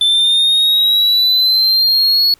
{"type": "linear sweep", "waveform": "triangle", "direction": "up", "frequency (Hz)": [3520, 4381], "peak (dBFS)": -8, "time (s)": [0.01, 2.34], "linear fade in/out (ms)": 2, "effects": ["pink hiss -51 dBFS RMS until 2.39 s"]}